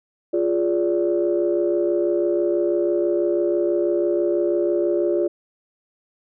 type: chord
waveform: sine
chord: D diminished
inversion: first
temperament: equal with one note detuned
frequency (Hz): 349.2 / 415.3 / 579.6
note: F4 / Ab4 / D5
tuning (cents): 0 / 0 / -23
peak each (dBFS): -19 / -24 / -23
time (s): 0.33-5.28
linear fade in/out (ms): 10
effects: tanh soft clip ceiling -9 dBFS